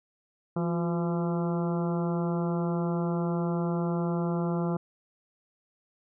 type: harmonic tone with a mistuned harmonic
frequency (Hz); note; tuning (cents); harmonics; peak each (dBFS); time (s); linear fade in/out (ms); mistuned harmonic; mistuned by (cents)
170.1; F3; -45; 1 / 2 / 3 / 4 / 5 / 6 / 7 / 8; -27 / -33 / -37 / -39 / -41 / -43 / -44 / -45; 0.56-4.77; 5; 2; +57
effects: none